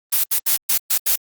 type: noise bursts at uneven times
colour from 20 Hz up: blue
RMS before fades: -17 dBFS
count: 6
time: 0.12-0.24 / 0.31-0.39 / 0.46-0.57 / 0.69-0.78 / 0.9-0.98 / 1.06-1.16 s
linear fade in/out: 10 ms
effects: Opus 32 kbps

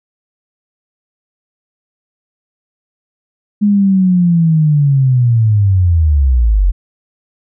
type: linear sweep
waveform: sine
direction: down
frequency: 209 to 42.63 Hz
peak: -7 dBFS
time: 3.61-6.72 s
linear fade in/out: 20 ms
effects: none

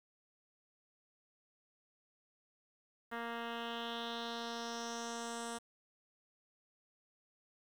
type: tone with low-pass filter sweep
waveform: 10% pulse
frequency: 233.1 Hz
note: A#3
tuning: in tune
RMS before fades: -42 dBFS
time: 3.11-5.59 s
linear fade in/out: 20 ms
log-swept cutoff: 2100 to 8900 Hz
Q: 3.2
effects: 10-bit

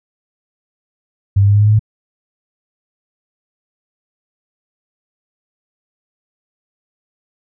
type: tone with pitch steps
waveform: sine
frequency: 98.8 / 100.29 / 101.81 / 103.35 / 104.92 / 106.5 / 108.12 Hz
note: G2 / G2 / G#2 / G#2 / G#2 / G#2 / A2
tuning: +14 / +40 / -34 / -8 / +18 / +44 / -30 cents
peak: -7 dBFS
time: 1.36-1.794 s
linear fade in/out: 10 ms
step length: 62 ms
effects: none

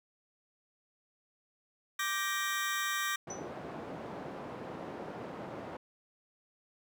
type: chord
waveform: sawtooth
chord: G minor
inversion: second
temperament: just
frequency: 1176 / 1568 / 1881.6 Hz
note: D6 / G6 / Bb6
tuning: +2 / 0 / +16 cents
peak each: -32 / -33 / -32 dBFS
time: 1.99-3.16 s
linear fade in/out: 5 ms
type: band-pass noise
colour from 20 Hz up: white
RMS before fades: -43 dBFS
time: 3.27-5.77 s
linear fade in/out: 5 ms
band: 130 to 690 Hz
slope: 12 dB/octave
type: tone with exponential decay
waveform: sine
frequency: 5970 Hz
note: F#8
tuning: 15 cents sharp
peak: -38 dBFS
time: 3.3-3.5 s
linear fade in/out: 5 ms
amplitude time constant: 42 ms
effects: none

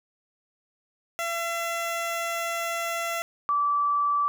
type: tone pair in turn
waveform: 15% pulse / sine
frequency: 676 / 1158.8 Hz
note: E5 / D6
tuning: +43 / -24 cents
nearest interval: major sixth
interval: 933 cents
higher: second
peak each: -21 dBFS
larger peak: neither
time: 1.19-3.22 / 3.49-4.28 s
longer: first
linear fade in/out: 0 ms
effects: none

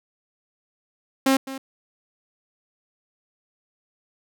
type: tone with echo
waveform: sawtooth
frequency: 267.7 Hz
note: C4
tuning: 40 cents sharp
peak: -12 dBFS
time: 1.26-1.37 s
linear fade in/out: 5 ms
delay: 210 ms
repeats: 1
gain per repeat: -15 dB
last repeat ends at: 1.58 s
effects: none

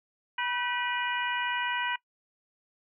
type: harmonic tone with a mistuned harmonic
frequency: 486.9 Hz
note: B4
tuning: 25 cents flat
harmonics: 2 / 3 / 4 / 5 / 6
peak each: -32 / -34 / -35 / -36 / -37 dBFS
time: 0.38-1.96 s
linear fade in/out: 5 ms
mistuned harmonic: 3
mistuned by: +72 cents
effects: noise-tail reverb RT60 0.1 s tail -22 dB re dry

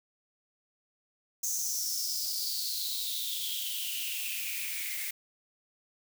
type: noise with high-pass filter sweep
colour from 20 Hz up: blue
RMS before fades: -34 dBFS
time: 1.43-5.11 s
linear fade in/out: 5 ms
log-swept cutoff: 6400 to 2000 Hz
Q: 7.6
effects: none

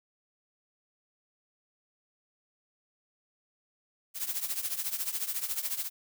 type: noise with tremolo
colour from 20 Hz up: blue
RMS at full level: -30 dBFS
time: 4.14-5.9 s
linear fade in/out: 50 ms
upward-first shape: triangle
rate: 14 Hz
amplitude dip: 85%
effects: none

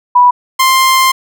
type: tone pair in turn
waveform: sine / sawtooth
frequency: 983 / 1050.5 Hz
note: B5 / C6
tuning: -8 / +7 cents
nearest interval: minor second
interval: 115 cents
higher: second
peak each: -3 dBFS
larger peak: neither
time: 0.15-0.31 / 0.59-1.12 s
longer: second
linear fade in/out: 10 ms
effects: none

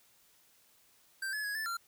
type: tone with pitch steps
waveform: square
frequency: 1568 / 1708 / 1666 / 1755 / 1376 Hz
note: G6 / G#6 / G#6 / A6 / F6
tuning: 0 / +48 / +5 / -5 / -26 cents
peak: -35 dBFS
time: 1.22-1.77 s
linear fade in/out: 5 ms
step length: 110 ms
effects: white hiss -66 dBFS RMS until 1.87 s

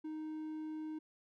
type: tone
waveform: triangle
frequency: 311.1 Hz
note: D#4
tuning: in tune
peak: -38 dBFS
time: 0.04-0.99 s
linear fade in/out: 10 ms
effects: none

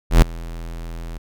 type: tone with ADSR envelope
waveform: square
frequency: 41.69 Hz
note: E1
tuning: 20 cents sharp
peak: -5 dBFS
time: 0.1-1.18 s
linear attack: 120 ms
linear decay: 4 ms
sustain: -24 dB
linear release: 6 ms
effects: none

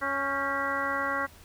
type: harmonic tone with a mistuned harmonic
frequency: 277.2 Hz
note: C#4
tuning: in tune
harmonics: 1 / 2 / 3 / 4 / 5 / 6 / 7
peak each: -39 / -35 / -38 / -32 / -33 / -35 / -34 dBFS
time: 0.01-1.27 s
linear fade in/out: 20 ms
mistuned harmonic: 6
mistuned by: -64 cents
effects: added 82 Hz sine -54 dBFS peak until 1.44 s + pink hiss -54 dBFS RMS until 1.44 s

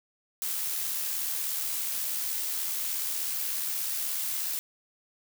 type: noise with amplitude modulation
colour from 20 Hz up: blue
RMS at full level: -30 dBFS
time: 0.42-4.59 s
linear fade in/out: 0 ms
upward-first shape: sine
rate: 76.6 Hz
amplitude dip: 30%
effects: none

